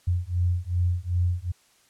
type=beating tone pair; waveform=sine; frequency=87.31 / 89.91 Hz; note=F2 / F#2; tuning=0 / -49 cents; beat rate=2.6 Hz; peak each=-25 dBFS; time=0.07-1.52 s; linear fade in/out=10 ms; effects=white hiss -61 dBFS RMS until 1.89 s + low-pass 10000 Hz 12 dB/octave